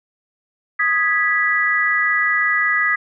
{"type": "chord", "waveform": "sine", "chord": "G# minor", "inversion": "second", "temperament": "equal with one note detuned", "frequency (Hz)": [1244.5, 1661.2, 1964.2], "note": ["D#6", "G#6", "B6"], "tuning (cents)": [0, 0, -10], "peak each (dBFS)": [-22, -20, -17], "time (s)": [0.79, 2.96], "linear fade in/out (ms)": 10, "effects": []}